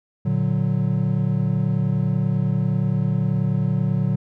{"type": "chord", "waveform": "triangle", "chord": "Bb augmented", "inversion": "none", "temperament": "equal", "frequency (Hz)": [116.54, 146.83, 185], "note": ["Bb2", "D3", "F#3"], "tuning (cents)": [0, 0, 0], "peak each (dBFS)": [-21, -20, -21], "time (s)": [0.25, 4.16], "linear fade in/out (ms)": 10, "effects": []}